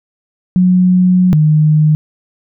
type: tone pair in turn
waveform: sine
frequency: 182.3 / 153.3 Hz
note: F#3 / D#3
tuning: -25 / -25 cents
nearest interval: minor third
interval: 300 cents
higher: first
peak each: -6 dBFS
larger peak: neither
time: 0.56-1.33 / 1.33-1.95 s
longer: first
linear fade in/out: 0 ms
effects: none